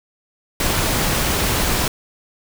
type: noise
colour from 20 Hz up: pink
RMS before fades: -19 dBFS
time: 0.6-1.88 s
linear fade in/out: 2 ms
effects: none